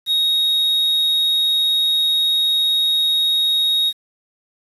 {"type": "tone", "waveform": "triangle", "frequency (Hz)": 3759, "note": "A#7", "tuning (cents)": 14, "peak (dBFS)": -13, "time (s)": [0.06, 3.93], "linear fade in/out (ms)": 50, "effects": ["resampled to 32000 Hz", "7-bit"]}